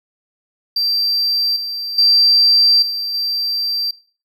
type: tone with level steps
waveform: triangle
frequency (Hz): 4699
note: D8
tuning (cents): 0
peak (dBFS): -13 / -21 / -6 / -19 / -16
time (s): 0.76-3.91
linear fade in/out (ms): 5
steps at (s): 1.56 / 1.98 / 2.82 / 3.14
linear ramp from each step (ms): 5
effects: noise-tail reverb RT60 0.4 s tail -19 dB re dry + tanh soft clip ceiling -6 dBFS